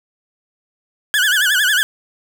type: tone with vibrato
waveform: 30% pulse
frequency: 1591 Hz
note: G6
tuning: 25 cents sharp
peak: -10 dBFS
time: 1.14-1.83 s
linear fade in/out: 0 ms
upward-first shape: sine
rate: 11 Hz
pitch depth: 160 cents each way
effects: none